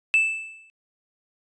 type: tone with exponential decay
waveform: triangle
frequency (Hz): 2637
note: E7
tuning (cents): 0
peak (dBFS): -11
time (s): 0.14-0.7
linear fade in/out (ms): 0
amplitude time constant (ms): 120
effects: tanh soft clip ceiling -10 dBFS + resampled to 22050 Hz